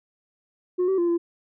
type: tone with pitch steps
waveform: sine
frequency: 361.4 / 382.3 / 345.3 / 341.3 Hz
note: F#4 / G4 / F4 / F4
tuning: -41 / -43 / -20 / -40 cents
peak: -17 dBFS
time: 0.78-1.18 s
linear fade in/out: 20 ms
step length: 100 ms
effects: tanh soft clip ceiling -18 dBFS